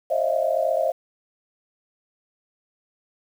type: tone cluster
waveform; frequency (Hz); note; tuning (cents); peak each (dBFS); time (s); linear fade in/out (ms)
sine; 534 / 610 / 644 / 693; C5 / D#5 / E5 / F5; +35 / -34 / -41 / -14; -25 / -27 / -23 / -26; 0.1-0.92; 10
effects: 8-bit